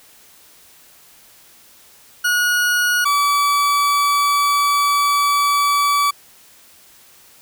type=tone pair in turn; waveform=40% pulse; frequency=1452 / 1148.4 Hz; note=F#6 / D6; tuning=-33 / -39 cents; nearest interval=major third; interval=406 cents; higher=first; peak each=-14 / -13 dBFS; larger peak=second; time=2.24-3.05 / 3.05-6.11 s; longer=second; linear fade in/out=10 ms; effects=white hiss -48 dBFS RMS until 7.41 s